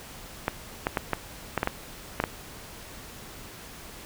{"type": "clicks", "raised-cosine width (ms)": 0.5, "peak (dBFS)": -9, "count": 9, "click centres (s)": [0.481, 0.869, 0.972, 1.133, 1.577, 1.631, 1.674, 2.201, 2.239], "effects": ["pink hiss -44 dBFS RMS until 4.05 s"]}